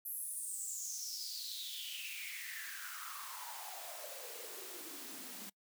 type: noise with high-pass filter sweep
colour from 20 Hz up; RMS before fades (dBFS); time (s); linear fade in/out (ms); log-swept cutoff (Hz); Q
white; -45; 0.05-5.5; 10; 12000 to 200; 7.6
effects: noise-tail reverb RT60 0.1 s tail -24 dB re dry